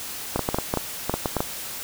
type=clicks; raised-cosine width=1 ms; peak=-8 dBFS; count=12; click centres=0.36 / 0.393 / 0.489 / 0.545 / 0.586 / 0.739 / 0.773 / 1.096 / 1.14 / 1.258 / 1.367 / 1.405 s; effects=white hiss -34 dBFS RMS until 1.83 s